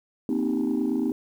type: chord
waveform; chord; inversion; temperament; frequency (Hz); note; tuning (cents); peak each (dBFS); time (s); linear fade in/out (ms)
sine; C minor seventh; third; equal; 233.1 / 261.6 / 311.1 / 392; Bb3 / C4 / Eb4 / G4; 0 / 0 / 0 / 0; -27 / -25 / -26 / -31; 0.29-1.12; 2
effects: tanh soft clip ceiling -17 dBFS + 9-bit